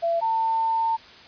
sine tone pair in turn, 674 / 899.7 Hz, E5 / A5, +38 / +38 cents, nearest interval perfect fourth, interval 500 cents, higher second, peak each -20 dBFS, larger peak neither, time 0.02-0.21 / 0.21-0.97 s, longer second, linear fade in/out 20 ms, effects white hiss -46 dBFS RMS until 1.27 s + resampled to 11025 Hz

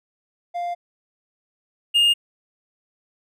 triangle tone pair in turn, 698.5 / 2831 Hz, F5 / F7, 0 / +23 cents, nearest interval 2 octaves, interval 2423 cents, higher second, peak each -22 / -12 dBFS, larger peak second, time 0.54-0.75 / 1.94-2.14 s, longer first, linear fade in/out 20 ms, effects none

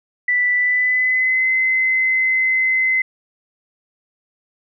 sine tone with pitch glide, 1975.5 to 2050 Hz, B6 to C7, 0 to -36 cents, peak -14 dBFS, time 0.28-3.02 s, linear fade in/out 5 ms, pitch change +64 cents, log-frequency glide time 0.55-1.49 s, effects none

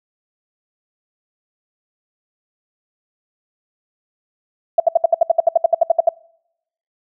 sine tone bursts, 668 Hz, E5, 23 cents sharp, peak -7 dBFS, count 16, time 4.78-6.091 s, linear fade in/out 5 ms, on 21 ms, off 65 ms, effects noise-tail reverb RT60 0.8 s tail -26 dB re dry

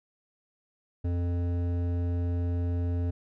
sine tone with hard clipping, 87.31 Hz, F2, in tune, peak -28 dBFS, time 1.04-3.11 s, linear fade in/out 10 ms, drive 12 dB, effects none

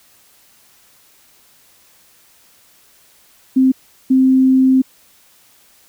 sine tone bursts at uneven times, 261.6 Hz, C4, in tune, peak -8 dBFS, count 2, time 3.56-3.72 / 4.1-4.82 s, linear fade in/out 10 ms, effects white hiss -51 dBFS RMS until 5.88 s

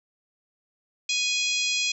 harmonic tone, 830.6 Hz, G#5, in tune, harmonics 3 / 4 / 5 / 6 / 7 / 8 / 9, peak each -27 / -29 / -31 / -33 / -34 / -35 / -36 dBFS, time 1.09-1.92 s, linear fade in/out 5 ms, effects none

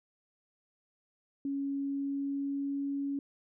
sine tone with pitch glide, 277.8 to 279.7 Hz, C#4 to C#4, +4 to +16 cents, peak -31 dBFS, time 1.45-3.19 s, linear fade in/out 2 ms, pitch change +12 cents, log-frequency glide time 1.77-2.82 s, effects none

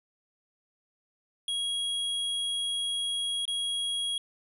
square tone with dropouts, 3300 Hz, G#7, 12 cents flat, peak -29 dBFS, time 1.48-4.18 s, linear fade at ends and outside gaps 2 ms, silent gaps 3.454-3.478 s, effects resampled to 32000 Hz

